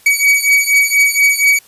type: beating tone pair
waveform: 45% pulse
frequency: 2263 / 2267.2 Hz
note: C#7 / C#7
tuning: +35 / +38 cents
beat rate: 4.2 Hz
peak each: -12 dBFS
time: 0.06-1.59 s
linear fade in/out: 5 ms
effects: white hiss -46 dBFS RMS until 1.67 s + resampled to 32000 Hz